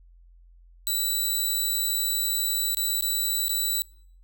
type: tone with dropouts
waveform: 10% pulse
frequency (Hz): 3951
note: B7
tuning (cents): 0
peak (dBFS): -16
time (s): 0.87-3.82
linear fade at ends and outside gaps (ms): 0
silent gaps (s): 2.747-2.77 / 3.01-3.024 / 3.482-3.494
effects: noise-tail reverb RT60 0.6 s tail -26 dB re dry + added 43 Hz sine -50 dBFS peak until 4.23 s